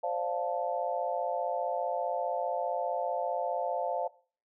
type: chord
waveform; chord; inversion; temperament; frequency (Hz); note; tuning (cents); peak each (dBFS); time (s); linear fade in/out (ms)
sine; D minor seventh; third; equal with one note detuned; 523.3 / 583.3 / 698.5 / 880; C5 / D5 / F5 / A5; 0 / -12 / 0 / 0; -35 / -35 / -33 / -36; 0.03-4.08; 10
effects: noise-tail reverb RT60 0.4 s tail -19 dB re dry